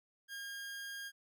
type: tone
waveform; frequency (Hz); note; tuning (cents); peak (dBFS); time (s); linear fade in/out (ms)
sawtooth; 1620; G#6; -43; -39; 0.28-1.12; 50
effects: none